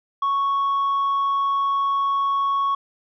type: tone with tanh clipping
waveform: sine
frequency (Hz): 1108.7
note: C#6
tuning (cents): 0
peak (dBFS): -19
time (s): 0.22-2.75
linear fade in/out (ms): 5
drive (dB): 1
effects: none